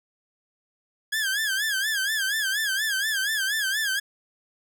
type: tone with vibrato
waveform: sawtooth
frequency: 1651 Hz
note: G#6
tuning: 11 cents flat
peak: -20 dBFS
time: 1.12-4 s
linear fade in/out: 10 ms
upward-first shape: sine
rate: 4.2 Hz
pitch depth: 130 cents each way
effects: none